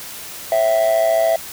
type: tone with amplitude modulation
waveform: triangle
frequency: 659.3 Hz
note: E5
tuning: in tune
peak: -8 dBFS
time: 0.52-1.36 s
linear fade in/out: 2 ms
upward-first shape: sine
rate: 114 Hz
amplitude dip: 70%
effects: white hiss -33 dBFS RMS until 1.52 s